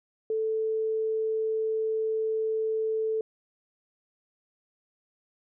sine tone, 440 Hz, A4, in tune, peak -25 dBFS, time 0.3-3.21 s, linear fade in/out 2 ms, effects none

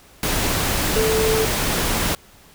sine tone in noise, 440 Hz, A4, in tune, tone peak -18 dBFS, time 0.96-1.45 s, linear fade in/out 2 ms, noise pink, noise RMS -21 dBFS, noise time 0.23-2.15 s, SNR 0 dB, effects pink hiss -49 dBFS RMS until 2.54 s

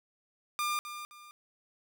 sawtooth tone with echo, 1201 Hz, D6, 38 cents sharp, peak -26 dBFS, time 0.59-0.79 s, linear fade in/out 0 ms, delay 260 ms, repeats 2, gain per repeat -10 dB, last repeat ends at 1.31 s, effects none

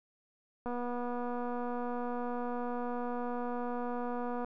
click train, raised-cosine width 1 ms, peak -25 dBFS, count 921, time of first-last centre 0.66-4.446 s, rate 243 Hz, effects none

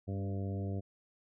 harmonic tone with a mistuned harmonic, 98 Hz, G2, in tune, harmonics 1 / 2 / 3 / 4 / 5 / 6 / 7, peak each -35 / -41 / -45 / -47 / -49 / -51 / -52 dBFS, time 0.07-0.81 s, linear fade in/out 20 ms, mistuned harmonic 3, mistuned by -17 cents, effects none

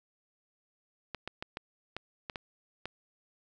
clicks, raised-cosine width 0.3 ms, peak -21 dBFS, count 8, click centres 1.147 / 1.276 / 1.425 / 1.571 / 1.966 / 2.298 / 2.358 / 2.856 s, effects none

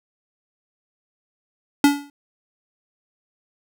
square tone with exponential decay, 285.8 Hz, D4, 47 cents flat, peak -9 dBFS, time 1.84-2.1 s, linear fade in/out 2 ms, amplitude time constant 55 ms, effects none

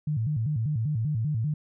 sine tone with vibrato, 130 Hz, C3, 11 cents flat, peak -24 dBFS, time 0.07-1.54 s, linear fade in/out 5 ms, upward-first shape square, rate 5.1 Hz, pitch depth 260 cents each way, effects none

